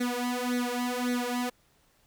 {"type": "tone with flanger", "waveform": "sawtooth", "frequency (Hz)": 246, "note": "B3", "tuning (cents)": -7, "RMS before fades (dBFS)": -30, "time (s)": [0, 1.5], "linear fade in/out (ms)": 10, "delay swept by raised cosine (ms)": [0.49, 3.09], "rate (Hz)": 1.8, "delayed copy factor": 0.85, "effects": ["pink hiss -66 dBFS RMS until 2.06 s"]}